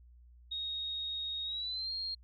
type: tone with pitch glide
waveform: sine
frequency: 3746 to 4229 Hz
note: A#7 to C8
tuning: +8 to +18 cents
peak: -35 dBFS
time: 0.51-2.15 s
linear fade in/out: 10 ms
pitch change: +210 cents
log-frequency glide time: 1.44-1.92 s
effects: added 60 Hz sine -55 dBFS peak until 2.23 s